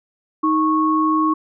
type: tone pair together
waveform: sine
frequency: 313.4 / 1101.5 Hz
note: D#4 / C#6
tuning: +13 / -11 cents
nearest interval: octave + minor seventh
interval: 2176 cents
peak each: -17 dBFS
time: 0.43-1.34 s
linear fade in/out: 10 ms
effects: none